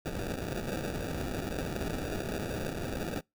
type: noise with sample-and-hold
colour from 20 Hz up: white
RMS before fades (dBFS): -35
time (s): 0.05-3.21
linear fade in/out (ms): 10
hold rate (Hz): 1050
effects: noise-tail reverb RT60 0.2 s tail -26 dB re dry